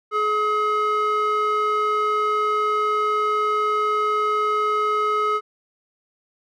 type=tone with band-pass filter; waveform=square; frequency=424 Hz; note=G#4; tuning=36 cents sharp; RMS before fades=-21 dBFS; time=0.11-5.41 s; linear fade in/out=50 ms; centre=1100 Hz; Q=3.2; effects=none